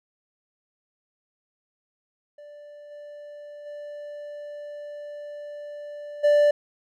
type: tone with level steps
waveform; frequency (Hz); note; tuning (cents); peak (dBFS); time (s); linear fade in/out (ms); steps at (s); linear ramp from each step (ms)
triangle; 587.3; D5; 0; -40 / -37 / -33 / -13; 2.38-6.51; 5; 2.9 / 3.65 / 6.23; 20
effects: none